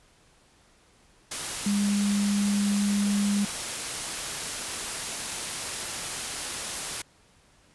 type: tone in noise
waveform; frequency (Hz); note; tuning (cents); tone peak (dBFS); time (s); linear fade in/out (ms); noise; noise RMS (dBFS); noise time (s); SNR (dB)
sine; 202.8; G#3; -41; -22; 1.66-3.45; 5; white; -32; 1.31-7.02; +7
effects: pink hiss -60 dBFS RMS until 7.74 s + resampled to 24000 Hz